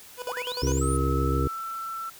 25% pulse tone with tremolo, 493.9 Hz, B4, in tune, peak -26 dBFS, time 0.17-0.8 s, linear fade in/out 50 ms, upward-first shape square, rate 10 Hz, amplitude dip 80%
sine linear sweep, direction up, 392 to 9910 Hz, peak -33 dBFS, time 0.27-0.97 s, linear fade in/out 5 ms
harmonic tone, 67 Hz, C2, 42 cents sharp, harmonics 1 / 2 / 4 / 5 / 6 / 7, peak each -25 / -28 / -31 / -32 / -33 / -33 dBFS, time 0.62-1.48 s, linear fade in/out 10 ms
sine tone with pitch glide, 1288 to 1336.5 Hz, E6 to E6, -41 to +23 cents, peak -31 dBFS, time 0.81-2.1 s, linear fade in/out 10 ms, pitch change +64 cents, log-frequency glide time 1.02-1.6 s
effects white hiss -48 dBFS RMS until 2.19 s

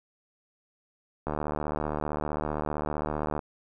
click train, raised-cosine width 1 ms, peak -16 dBFS, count 161, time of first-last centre 1.27-3.392 s, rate 75.4 Hz, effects none

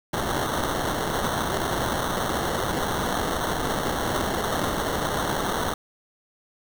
violet noise with sample-and-hold, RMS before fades -26 dBFS, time 0.13-5.74 s, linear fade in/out 5 ms, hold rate 2450 Hz, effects none

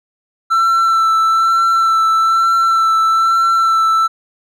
triangle tone with vibrato, 1336 Hz, E6, 23 cents sharp, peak -8 dBFS, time 0.5-4.08 s, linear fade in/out 20 ms, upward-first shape sine, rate 1.1 Hz, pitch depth 16 cents each way, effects none

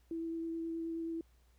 sine tone with vibrato, 329.6 Hz, E4, in tune, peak -36 dBFS, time 0.11-1.21 s, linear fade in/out 2 ms, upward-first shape sine, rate 9.4 Hz, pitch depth 10 cents each way, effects added 60 Hz sine -64 dBFS peak until 1.58 s + pink hiss -74 dBFS RMS until 1.58 s

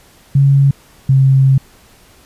sine tone pair in turn, 138.59 / 134.26 Hz, C#3 / C3, 0 / +45 cents, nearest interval minor second, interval 55 cents, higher first, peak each -6 dBFS, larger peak neither, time 0.35-0.71 / 1.09-1.58 s, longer second, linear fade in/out 5 ms, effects pink hiss -46 dBFS RMS until 2.25 s + resampled to 32000 Hz

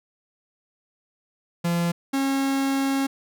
45% pulse tone pair in turn, 171.4 / 272.1 Hz, F3 / C#4, -32 / -32 cents, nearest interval minor sixth, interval 800 cents, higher second, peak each -21 dBFS, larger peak neither, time 1.64-1.92 / 2.13-3.07 s, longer second, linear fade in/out 10 ms, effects none

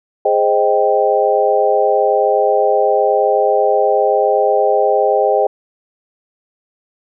sine chord, Ab major seventh, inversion none, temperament equal, 415.3 / 523.3 / 622.3 / 784 Hz, Ab4 / C5 / Eb5 / G5, 0 / 0 / 0 / 0 cents, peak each -16 dBFS, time 0.25-5.47 s, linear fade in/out 5 ms, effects none

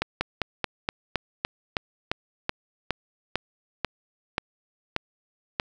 slowing click train, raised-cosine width 0.3 ms, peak -8 dBFS, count 16, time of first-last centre 0.02-5.599 s, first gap 190 ms, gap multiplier 1.09, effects none

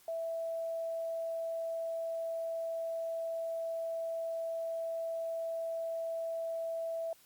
sine tone, 659.3 Hz, E5, in tune, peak -34 dBFS, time 0.08-7.13 s, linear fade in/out 2 ms, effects white hiss -63 dBFS RMS until 7.25 s + Opus 48 kbps

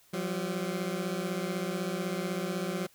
20% pulse beating tone pair, 174.61 / 190.61 Hz, F3 / G3, 0 / -48 cents, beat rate 16 Hz, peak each -29 dBFS, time 0.13-2.87 s, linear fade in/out 10 ms, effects white hiss -62 dBFS RMS until 2.94 s

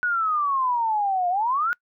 sine exponential two-way sweep, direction down then up, 1480 to 698.5 to 1480 Hz, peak -20 dBFS, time 0.03-1.73 s, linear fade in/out 0 ms, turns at 1.29 s, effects noise-tail reverb RT60 0.1 s tail -25 dB re dry

